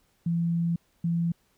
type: tone pair in turn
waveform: sine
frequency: 169 / 169 Hz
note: E3 / E3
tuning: +43 / +43 cents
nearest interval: unison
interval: 0 cents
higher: neither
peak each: -23 dBFS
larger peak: neither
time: 0.26-0.76 / 1.04-1.32 s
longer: first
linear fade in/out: 5 ms
effects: pink hiss -68 dBFS RMS until 1.57 s